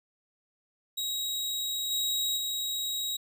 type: tone with level steps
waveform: sawtooth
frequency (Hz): 3818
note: A#7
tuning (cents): +41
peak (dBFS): -27 / -24 / -27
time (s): 0.97-3.17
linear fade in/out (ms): 10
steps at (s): 1.9 / 2.36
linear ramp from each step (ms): 20
effects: none